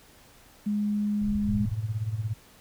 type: tone with pitch glide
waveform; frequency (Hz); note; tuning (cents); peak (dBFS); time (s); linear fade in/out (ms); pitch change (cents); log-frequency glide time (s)
sine; 207.7 to 206.4; G#3 to G#3; 0 to -10; -24; 0.66-1.66; 10; -10; 1.2-1.4
type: low-pass noise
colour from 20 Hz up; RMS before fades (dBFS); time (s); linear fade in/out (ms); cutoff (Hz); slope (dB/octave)
pink; -35; 1.21-1.73; 5; 150; 96
type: tone with tremolo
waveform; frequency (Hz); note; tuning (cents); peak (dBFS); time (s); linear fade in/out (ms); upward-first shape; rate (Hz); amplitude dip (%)
sine; 108.8; A2; -19; -24; 1.48-2.34; 10; sine; 17; 75
effects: pink hiss -55 dBFS RMS until 2.6 s